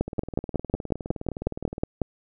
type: two click trains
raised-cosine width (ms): 2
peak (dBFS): -19 / -9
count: 34 / 12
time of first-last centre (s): 0.08-1.781 / 0.01-2.017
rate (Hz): 19.4 / 5.48
effects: none